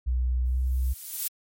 sine tone with pitch glide, 62.1 to 63.85 Hz, B1 to C2, +10 to -42 cents, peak -22 dBFS, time 0.06-0.94 s, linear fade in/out 20 ms, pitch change +48 cents, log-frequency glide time 0.44-0.59 s
violet noise with exponential growth, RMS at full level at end -25 dBFS, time 0.45-1.28 s, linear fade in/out 5 ms, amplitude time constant 180 ms
effects MP3 64 kbps

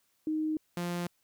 sine / sawtooth tone pair in turn, 311.1 / 174.6 Hz, D#4 / F3, 0 / 0 cents, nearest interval minor seventh, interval 1000 cents, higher first, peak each -28 dBFS, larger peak neither, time 0.27-0.57 / 0.77-1.07 s, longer neither, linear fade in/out 2 ms, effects white hiss -73 dBFS RMS until 1.23 s

